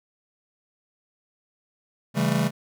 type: chord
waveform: square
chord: A dominant seventh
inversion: first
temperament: just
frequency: 137.5 / 165 / 198 / 220 Hz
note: C#3 / E3 / G3 / A3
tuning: -14 / +2 / +18 / 0 cents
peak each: -27 dBFS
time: 2.14-2.51 s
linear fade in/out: 50 ms
effects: none